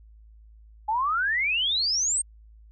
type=exponential sweep; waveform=sine; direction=up; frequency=831 to 8700 Hz; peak=-22 dBFS; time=0.88-2.22 s; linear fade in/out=10 ms; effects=added 54 Hz sine -48 dBFS peak until 2.71 s